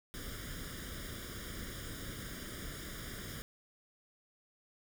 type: noise with comb filter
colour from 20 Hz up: pink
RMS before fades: -44 dBFS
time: 0.14-3.42 s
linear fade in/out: 0 ms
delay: 0.58 ms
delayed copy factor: +0.85
effects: none